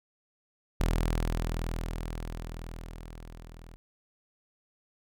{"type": "tone with level ramp", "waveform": "sawtooth", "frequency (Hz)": 41, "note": "E1", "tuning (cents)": -9, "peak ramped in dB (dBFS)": [-20, -43], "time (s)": [0.8, 3.76], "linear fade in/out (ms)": 0, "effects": []}